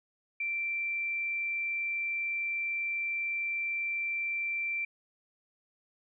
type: tone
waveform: sine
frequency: 2349 Hz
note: D7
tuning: in tune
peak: -30 dBFS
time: 0.4-4.85 s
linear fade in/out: 5 ms
effects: none